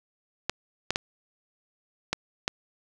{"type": "clicks", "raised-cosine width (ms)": 0.2, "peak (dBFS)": -8, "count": 5, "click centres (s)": [0.496, 0.906, 0.959, 2.13, 2.479], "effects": []}